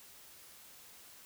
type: silence
effects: white hiss -56 dBFS RMS until 1.25 s